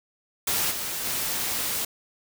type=noise with level steps; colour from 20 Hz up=white; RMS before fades=-25 / -31 / -28 dBFS; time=0.47-1.85 s; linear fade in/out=5 ms; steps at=0.7 / 1.04 s; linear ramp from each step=20 ms; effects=none